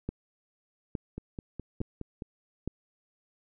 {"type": "two click trains", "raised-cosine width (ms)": 3, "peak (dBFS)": [-19, -24], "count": [4, 6], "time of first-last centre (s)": [[0.09, 2.676], [1.18, 2.222]], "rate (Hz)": [1.16, 4.8], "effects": []}